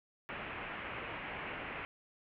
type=low-pass noise; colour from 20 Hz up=white; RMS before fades=-43 dBFS; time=0.29-1.85 s; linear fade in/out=0 ms; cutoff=2700 Hz; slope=48 dB/octave; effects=none